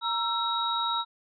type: tone cluster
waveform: sine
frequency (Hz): 935 / 1336 / 3815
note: A#5 / E6 / A#7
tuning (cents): +5 / +23 / +39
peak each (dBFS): -30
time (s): 0.01-1.05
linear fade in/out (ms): 50
effects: none